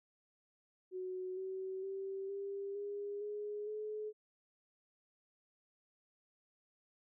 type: tone with pitch steps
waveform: sine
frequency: 370 / 378.9 / 387.9 / 397.2 / 406.8 / 416.5 / 426.5 Hz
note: F#4 / F#4 / G4 / G4 / G#4 / G#4 / G#4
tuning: 0 / +41 / -18 / +23 / -36 / +5 / +46 cents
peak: -39 dBFS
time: 0.91-4.13 s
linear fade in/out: 50 ms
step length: 460 ms
effects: none